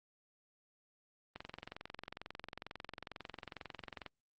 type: click train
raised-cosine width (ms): 0.3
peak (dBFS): -28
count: 61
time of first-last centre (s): 1.36-4.063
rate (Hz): 22.2
effects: Opus 24 kbps